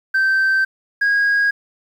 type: tone pair in turn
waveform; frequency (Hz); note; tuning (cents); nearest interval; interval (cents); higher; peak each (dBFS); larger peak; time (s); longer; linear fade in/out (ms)
sine; 1555 / 1640.8; G6 / G#6; -14 / -21; minor second; 93; second; -11; neither; 0.14-0.65 / 1.01-1.51; first; 10
effects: tanh soft clip ceiling -12 dBFS + 8-bit